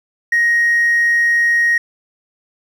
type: tone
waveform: triangle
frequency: 1877 Hz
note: A#6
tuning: 11 cents sharp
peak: -8 dBFS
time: 0.32-1.78 s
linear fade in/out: 5 ms
effects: tanh soft clip ceiling -7 dBFS